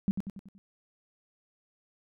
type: tone with echo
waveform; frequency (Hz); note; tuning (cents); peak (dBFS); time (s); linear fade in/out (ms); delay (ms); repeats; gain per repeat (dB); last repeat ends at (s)
sine; 196; G3; 0; -22; 0.08-0.11; 0; 94; 5; -6; 0.58
effects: none